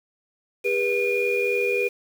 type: tone cluster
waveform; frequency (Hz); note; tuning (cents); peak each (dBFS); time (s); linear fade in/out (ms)
sine; 402.9 / 486.1 / 2432; G4 / B4 / D#7; +48 / -28 / -40; -24; 0.64-1.89; 20
effects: tanh soft clip ceiling -12 dBFS + 7-bit